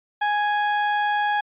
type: tone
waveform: 30% pulse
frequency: 830.6 Hz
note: G#5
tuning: in tune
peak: -17 dBFS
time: 0.21-1.41 s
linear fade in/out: 10 ms
effects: resampled to 8000 Hz